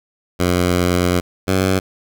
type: tone pair in turn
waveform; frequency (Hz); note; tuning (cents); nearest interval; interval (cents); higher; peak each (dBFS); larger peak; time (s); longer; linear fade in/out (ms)
10% pulse; 89.1 / 94.4; F2 / F#2; +35 / +35; minor second; 100; second; -6; neither; 0.39-1.21 / 1.47-1.8; first; 20
effects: none